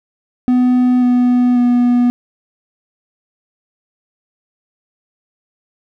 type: tone with pitch steps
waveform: triangle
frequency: 249.8 / 246.8 / 243.8 Hz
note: B3 / B3 / B3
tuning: +20 / -1 / -22 cents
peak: -7 dBFS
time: 0.48-2.1 s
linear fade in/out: 0 ms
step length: 540 ms
effects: none